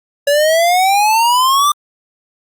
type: exponential sweep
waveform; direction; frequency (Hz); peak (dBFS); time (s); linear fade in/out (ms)
square; up; 564 to 1195; -10; 0.27-1.72; 5
effects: Opus 48 kbps